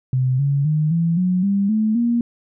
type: tone with pitch steps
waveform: sine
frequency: 128.9 / 140.57 / 153.29 / 167.16 / 182.29 / 198.79 / 216.8 / 236.4 Hz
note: C3 / C#3 / D#3 / E3 / F#3 / G3 / A3 / A#3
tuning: -26 / +25 / -25 / +24 / -26 / +24 / -25 / +24 cents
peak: -15 dBFS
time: 0.13-2.21 s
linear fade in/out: 2 ms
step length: 260 ms
effects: none